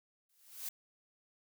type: noise with exponential growth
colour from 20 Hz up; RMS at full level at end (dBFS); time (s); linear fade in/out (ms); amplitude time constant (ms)
blue; -38; 0.29-0.69; 5; 86
effects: none